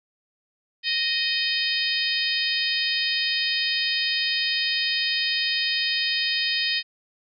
harmonic tone with a mistuned harmonic, 620 Hz, D#5, 6 cents flat, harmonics 3 / 4 / 5 / 6 / 7 / 8, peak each -29 / -29 / -29 / -29 / -29 / -29 dBFS, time 0.83-6.83 s, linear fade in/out 50 ms, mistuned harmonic 4, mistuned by +20 cents, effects none

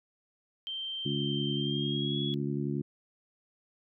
sine tone with pitch glide, 3136 to 3361 Hz, G7 to G#7, 0 to +20 cents, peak -34 dBFS, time 0.67-2.34 s, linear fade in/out 0 ms, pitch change +120 cents, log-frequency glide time 1.55-2.18 s
harmonic tone, 71 Hz, C#2, 42 cents sharp, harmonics 2 / 3 / 4 / 5, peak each -33 / -35 / -36 / -37 dBFS, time 1.05-2.82 s, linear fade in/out 10 ms
effects none

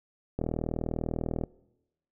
click train, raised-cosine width 2 ms, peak -17 dBFS, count 43, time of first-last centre 0.39-1.437 s, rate 40.1 Hz, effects noise-tail reverb RT60 0.9 s tail -22 dB re dry

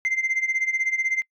sine tone with tremolo, 2083 Hz, C7, 8 cents flat, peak -16 dBFS, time 0.05-1.22 s, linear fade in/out 0 ms, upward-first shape sine, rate 16 Hz, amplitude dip 85%, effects noise-tail reverb RT60 0.1 s tail -25 dB re dry + tanh soft clip ceiling -18 dBFS

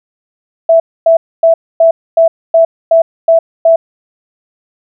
sine tone bursts, 659.3 Hz, E5, in tune, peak -3 dBFS, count 9, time 0.69-3.76 s, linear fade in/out 5 ms, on 110 ms, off 260 ms, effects none

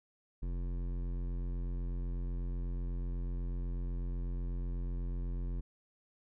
sine tone with hard clipping, 44.05 Hz, F1, 16 cents sharp, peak -36 dBFS, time 0.42-5.61 s, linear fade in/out 10 ms, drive 14 dB, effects none

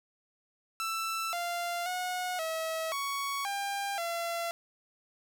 sawtooth tone with pitch steps, 1329 / 694 / 728 / 645 / 1116 / 799 / 680 Hz, E6 / F5 / F#5 / E5 / C#6 / G5 / F5, +14 / -11 / -28 / -38 / +11 / +33 / -46 cents, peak -28 dBFS, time 0.8-4.51 s, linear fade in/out 0 ms, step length 530 ms, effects none

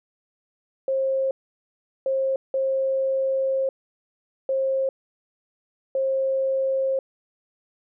sine tone bursts at uneven times, 534 Hz, C5, 35 cents sharp, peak -20 dBFS, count 5, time 0.88-1.31 / 2.06-2.36 / 2.54-3.69 / 4.49-4.89 / 5.95-6.99 s, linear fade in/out 2 ms, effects none

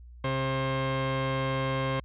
sawtooth tone pair together, 133.1 / 532.4 Hz, C3 / C5, +30 / +30 cents, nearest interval 2 octaves, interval 2400 cents, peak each -25 / -25 dBFS, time 0.24-2 s, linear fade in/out 5 ms, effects added 60 Hz sine -45 dBFS peak until 2.04 s + resampled to 8000 Hz

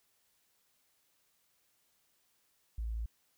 sine tone, 55.9 Hz, A1, 28 cents sharp, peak -34 dBFS, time 2.78-3.06 s, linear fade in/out 5 ms, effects white hiss -74 dBFS RMS until 3.37 s

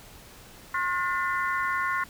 harmonic tone with a mistuned harmonic, 357.9 Hz, F4, 42 cents sharp, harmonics 3 / 4 / 5 / 6, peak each -28 / -30 / -32 / -34 dBFS, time 0.74-2.04 s, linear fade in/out 5 ms, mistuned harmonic 6, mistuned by -98 cents, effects pink hiss -49 dBFS RMS until 2.09 s

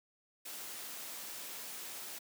white noise, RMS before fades -45 dBFS, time 0.45-2.19 s, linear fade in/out 10 ms, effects high-pass 200 Hz 12 dB/octave

